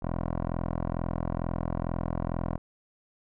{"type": "tone with low-pass filter", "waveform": "10% pulse", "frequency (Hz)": 42.22, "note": "E1", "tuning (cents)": 42, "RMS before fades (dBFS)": -31, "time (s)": [0.02, 2.58], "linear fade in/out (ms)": 10, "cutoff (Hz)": 940, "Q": 1.6, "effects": []}